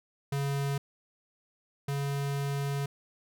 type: tone pair in turn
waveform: square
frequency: 140 / 140.5 Hz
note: C#3 / C#3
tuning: +18 / +24 cents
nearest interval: unison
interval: 6 cents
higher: second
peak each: -29 / -30 dBFS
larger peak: first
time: 0.32-0.78 / 1.88-2.86 s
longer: second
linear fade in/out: 5 ms
effects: none